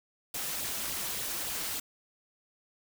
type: noise with flanger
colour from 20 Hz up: white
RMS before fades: -35 dBFS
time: 0.34-1.8 s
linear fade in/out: 5 ms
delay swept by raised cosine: 0.24 to 6.14 ms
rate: 3.5 Hz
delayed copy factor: +0.55
effects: none